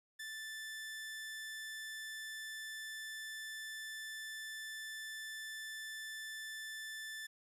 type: tone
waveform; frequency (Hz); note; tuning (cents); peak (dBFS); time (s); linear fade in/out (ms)
sawtooth; 1760; A6; 0; -40; 0.19-7.27; 10
effects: resampled to 32000 Hz + 12-bit